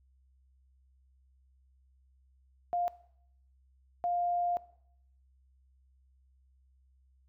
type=tone bursts at uneven times; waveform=sine; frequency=702 Hz; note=F5; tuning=9 cents sharp; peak=-28 dBFS; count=2; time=2.73-2.88 / 4.04-4.57 s; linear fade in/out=0 ms; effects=noise-tail reverb RT60 0.7 s tail -19 dB re dry + added 65 Hz sine -63 dBFS peak until 7.28 s